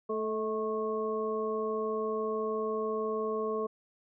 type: harmonic tone with a mistuned harmonic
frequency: 218.5 Hz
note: A3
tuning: 12 cents flat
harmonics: 1 / 2 / 3 / 5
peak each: -39 / -31 / -40 / -37 dBFS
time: 0.09-3.67 s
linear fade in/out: 10 ms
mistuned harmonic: 3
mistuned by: -33 cents
effects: none